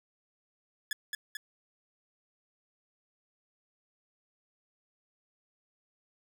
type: tone with echo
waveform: sawtooth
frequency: 1707 Hz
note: G#6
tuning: 47 cents sharp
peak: -27 dBFS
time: 0.91-0.93 s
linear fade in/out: 2 ms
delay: 220 ms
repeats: 2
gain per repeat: -3 dB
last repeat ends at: 1.37 s
effects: none